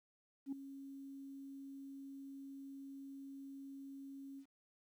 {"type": "tone with ADSR envelope", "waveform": "sine", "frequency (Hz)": 274.2, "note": "C#4", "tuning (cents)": -19, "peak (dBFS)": -35, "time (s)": [0.46, 4.46], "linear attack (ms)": 64, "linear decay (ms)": 5, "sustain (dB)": -13, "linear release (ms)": 75, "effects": ["tanh soft clip ceiling -35 dBFS", "12-bit"]}